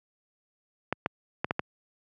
clicks, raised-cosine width 0.5 ms, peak -11 dBFS, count 5, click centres 0.926 / 1.061 / 1.445 / 1.509 / 1.594 s, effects high-pass 100 Hz 12 dB/octave

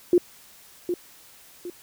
sine tone with echo, 352.7 Hz, F4, 17 cents sharp, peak -13 dBFS, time 0.13-0.18 s, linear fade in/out 2 ms, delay 760 ms, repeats 2, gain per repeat -9 dB, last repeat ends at 1.7 s, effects white hiss -51 dBFS RMS until 1.82 s

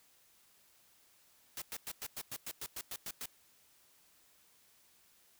white noise bursts, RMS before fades -42 dBFS, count 12, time 1.57-3.258 s, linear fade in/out 2 ms, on 49 ms, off 100 ms, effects white hiss -67 dBFS RMS until 5.39 s

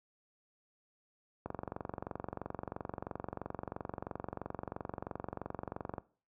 click train, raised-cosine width 1 ms, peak -24 dBFS, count 105, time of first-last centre 1.46-5.982 s, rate 23 Hz, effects noise-tail reverb RT60 0.4 s tail -19 dB re dry + high-pass 60 Hz 12 dB/octave

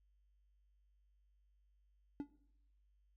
triangle tone with exponential decay, 287.1 Hz, D4, 39 cents flat, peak -33 dBFS, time 2.2-2.3 s, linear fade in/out 0 ms, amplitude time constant 20 ms, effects noise-tail reverb RT60 0.8 s tail -20 dB re dry + added 50 Hz sine -70 dBFS peak until 3.16 s

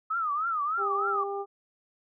sine tone with vibrato, 1259 Hz, D#6, 20 cents sharp, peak -26 dBFS, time 0.1-1.24 s, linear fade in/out 10 ms, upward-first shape triangle, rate 3.3 Hz, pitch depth 190 cents each way
harmonic tone, 398.9 Hz, G4, 30 cents sharp, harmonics 1 / 2 / 3, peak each -32 / -35 / -39 dBFS, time 0.77-1.46 s, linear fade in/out 50 ms
effects none

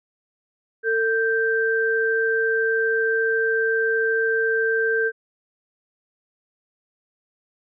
sine tone pair together, 449.5 / 1568 Hz, A4 / G6, +37 / 0 cents, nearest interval octave + minor seventh, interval 2163 cents, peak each -21 dBFS, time 0.83-5.12 s, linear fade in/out 50 ms, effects none

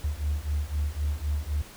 sine beating tone pair, 72 / 75.9 Hz, D2 / D#2, -34 / -42 cents, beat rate 3.9 Hz, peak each -28 dBFS, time 0.04-1.62 s, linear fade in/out 5 ms, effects tanh soft clip ceiling -20 dBFS + pink hiss -47 dBFS RMS until 1.76 s

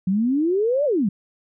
sine exponential two-way sweep, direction up then down, 180 to 609 to 180 Hz, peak -17 dBFS, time 0.07-1.09 s, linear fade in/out 5 ms, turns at 0.85 s, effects none

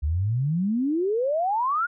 sine exponential sweep, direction up, 69.5 to 1460 Hz, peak -21 dBFS, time 0.02-1.87 s, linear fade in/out 20 ms, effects none

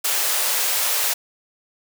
white high-pass noise, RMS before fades -21 dBFS, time 0.04-1.14 s, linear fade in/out 10 ms, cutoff 460 Hz, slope 24 dB/octave, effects none

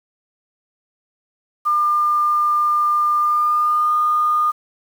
sine tone with pitch glide, 1201 to 1219.9 Hz, D6 to D#6, +38 to -35 cents, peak -14 dBFS, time 1.65-4.52 s, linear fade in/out 20 ms, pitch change +27 cents, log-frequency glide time 3.17-3.94 s, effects 7-bit

